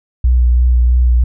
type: tone with vibrato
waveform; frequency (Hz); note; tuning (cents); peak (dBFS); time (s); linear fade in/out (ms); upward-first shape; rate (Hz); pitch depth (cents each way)
sine; 61.1; B1; -18; -7; 0.24-1.24; 5; sine; 3; 23
effects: none